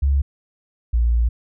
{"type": "tone pair in turn", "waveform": "sine", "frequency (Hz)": [69.3, 58.27], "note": ["C#2", "A#1"], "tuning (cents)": [0, 0], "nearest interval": "minor third", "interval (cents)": 300, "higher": "first", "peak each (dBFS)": -14, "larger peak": "neither", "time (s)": [[0.02, 0.22], [0.93, 1.29]], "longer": "second", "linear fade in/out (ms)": 10, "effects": []}